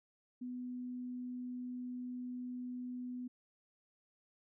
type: tone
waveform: sine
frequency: 248.7 Hz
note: B3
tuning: 12 cents sharp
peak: -40 dBFS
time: 0.41-3.28 s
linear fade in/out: 10 ms
effects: none